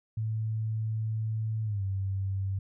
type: tone with pitch glide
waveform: sine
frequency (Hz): 110 to 96.87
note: A2 to G2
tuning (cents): 0 to -20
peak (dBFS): -28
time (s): 0.17-2.59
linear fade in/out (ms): 5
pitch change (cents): -220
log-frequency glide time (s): 1.64-1.83
effects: none